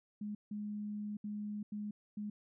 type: tone bursts at uneven times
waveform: sine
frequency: 208.6 Hz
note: G#3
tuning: 8 cents sharp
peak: -38 dBFS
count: 5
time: 0.21-0.35 / 0.51-1.17 / 1.24-1.63 / 1.72-1.91 / 2.17-2.3 s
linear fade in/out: 5 ms
effects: none